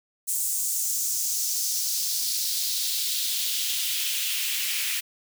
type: noise with high-pass filter sweep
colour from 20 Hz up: white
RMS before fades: -27 dBFS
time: 0.27-5.01 s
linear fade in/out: 20 ms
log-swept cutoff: 8000 to 2300 Hz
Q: 2.2
effects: none